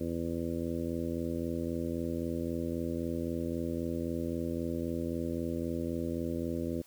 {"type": "harmonic tone", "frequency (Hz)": 83.8, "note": "E2", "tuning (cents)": 29, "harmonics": [1, 2, 3, 4, 5, 6, 7], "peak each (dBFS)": [-40, -40, -36, -37, -45, -41, -45], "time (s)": [0, 6.82], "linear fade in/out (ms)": 10, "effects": ["white hiss -60 dBFS RMS until 6.86 s"]}